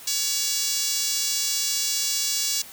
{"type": "tone with high-pass filter", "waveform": "5% pulse", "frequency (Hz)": 565, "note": "C#5", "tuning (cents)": 33, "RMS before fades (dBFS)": -25, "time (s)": [0.07, 2.62], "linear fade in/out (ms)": 5, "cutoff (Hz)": 5200, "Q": 0.81, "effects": ["white hiss -43 dBFS RMS until 2.72 s"]}